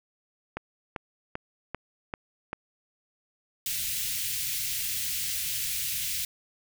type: click train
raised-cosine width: 0.5 ms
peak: -17 dBFS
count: 6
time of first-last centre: 0.57-2.531 s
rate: 2.55 Hz
type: band-stop noise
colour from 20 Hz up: white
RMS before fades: -31 dBFS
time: 3.66-6.25 s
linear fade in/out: 2 ms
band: 150 to 2100 Hz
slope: 24 dB/octave
effects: none